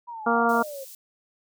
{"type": "exponential sweep", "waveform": "sine", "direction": "down", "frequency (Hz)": [975, 523.3], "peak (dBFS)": -34, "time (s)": [0.07, 0.85], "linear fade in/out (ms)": 20}
{"type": "harmonic tone", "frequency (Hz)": 233.1, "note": "A#3", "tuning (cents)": 0, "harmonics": [1, 2, 3, 4, 5, 6], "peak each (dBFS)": [-26, -26, -26, -26, -26, -26], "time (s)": [0.26, 0.63], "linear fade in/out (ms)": 10}
{"type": "high-pass noise", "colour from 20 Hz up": "white", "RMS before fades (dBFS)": -44, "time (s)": [0.49, 0.95], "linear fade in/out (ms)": 2, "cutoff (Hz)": 4900, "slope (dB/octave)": 12}
{"effects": []}